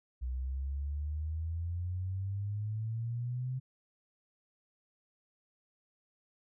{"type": "exponential sweep", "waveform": "sine", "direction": "up", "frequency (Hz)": [61.74, 130.81], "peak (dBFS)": -33, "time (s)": [0.21, 3.6], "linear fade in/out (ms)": 20, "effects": []}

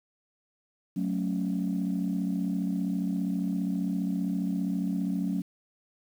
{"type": "chord", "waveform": "sine", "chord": "F# minor", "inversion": "none", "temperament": "equal", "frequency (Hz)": [185, 220, 277.2], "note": ["F#3", "A3", "C#4"], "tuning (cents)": [0, 0, 0], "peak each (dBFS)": [-28, -32, -31], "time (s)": [0.96, 5.42], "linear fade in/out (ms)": 10, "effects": ["tanh soft clip ceiling -20 dBFS", "9-bit"]}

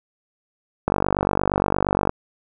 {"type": "click train", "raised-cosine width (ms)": 1, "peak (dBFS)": -4, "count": 60, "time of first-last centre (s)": [0.88, 2.094], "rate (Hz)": 48.6, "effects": []}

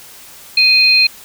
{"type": "tone pair together", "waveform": "sine", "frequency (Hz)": [2489, 4188], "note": ["D#7", "C8"], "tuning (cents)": [0, 1], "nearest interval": "major sixth", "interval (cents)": 901, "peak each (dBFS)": -10, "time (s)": [0.57, 1.07], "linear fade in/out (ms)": 5, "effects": ["white hiss -38 dBFS RMS until 1.24 s"]}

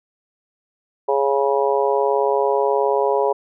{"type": "harmonic tone", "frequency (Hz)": 138.59, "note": "C#3", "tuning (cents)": 0, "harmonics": [3, 4, 5, 6, 7], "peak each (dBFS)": [-19, -21, -25, -25, -23], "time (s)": [1.08, 3.33], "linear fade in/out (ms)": 10, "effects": []}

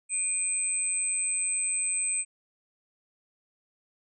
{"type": "tone pair together", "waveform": "sine", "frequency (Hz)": [2431, 8191], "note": ["D#7", "C9"], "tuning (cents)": [-41, -38], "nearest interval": "octave + major sixth", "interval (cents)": 2103, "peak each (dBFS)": [-36, -26], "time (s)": [0.09, 2.25], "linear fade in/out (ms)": 50, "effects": []}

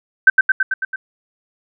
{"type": "tone with echo", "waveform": "sine", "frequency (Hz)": 1543, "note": "G6", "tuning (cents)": -28, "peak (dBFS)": -3, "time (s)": [0.27, 0.3], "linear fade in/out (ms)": 5, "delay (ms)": 110, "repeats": 6, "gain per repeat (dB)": -3, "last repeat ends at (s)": 0.96, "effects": []}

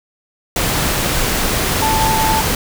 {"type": "tone in noise", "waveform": "sine", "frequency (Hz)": 880, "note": "A5", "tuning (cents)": 0, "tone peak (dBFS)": -15, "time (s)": [1.82, 2.41], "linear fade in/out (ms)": 2, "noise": "pink", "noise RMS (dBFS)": -17, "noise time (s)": [0.56, 2.55], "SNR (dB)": -1, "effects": []}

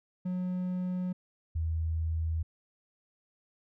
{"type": "tone pair in turn", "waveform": ["triangle", "sine"], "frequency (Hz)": [181.9, 80.86], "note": ["F#3", "E2"], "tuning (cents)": [-29, -33], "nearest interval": "octave + major second", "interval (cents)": 1404, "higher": "first", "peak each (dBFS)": -28, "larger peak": "neither", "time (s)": [[0.25, 1.13], [1.55, 2.43]], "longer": "neither", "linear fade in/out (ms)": 10, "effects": []}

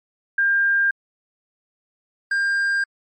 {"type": "tone pair in turn", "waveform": ["sine", "triangle"], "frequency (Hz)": [1600, 1600], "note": ["G6", "G6"], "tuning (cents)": [35, 35], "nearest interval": "unison", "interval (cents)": 0, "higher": "neither", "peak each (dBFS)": [-15, -16], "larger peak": "first", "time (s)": [[0.38, 0.91], [2.31, 2.84]], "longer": "neither", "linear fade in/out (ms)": 5, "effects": ["MP3 48 kbps"]}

